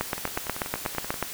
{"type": "two click trains", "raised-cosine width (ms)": 0.5, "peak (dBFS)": [-19, -10], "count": [11, 11], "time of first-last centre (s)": [[0.18, 1.142], [0.01, 1.227]], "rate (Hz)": [10.4, 8.22], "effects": ["white hiss -37 dBFS RMS until 1.33 s"]}